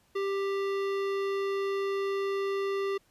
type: tone with hard clipping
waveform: sine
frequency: 393.9 Hz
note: G4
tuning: 8 cents sharp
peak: -30 dBFS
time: 0.15-2.98 s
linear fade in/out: 10 ms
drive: 16 dB
effects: pink hiss -67 dBFS RMS until 3.1 s + resampled to 32000 Hz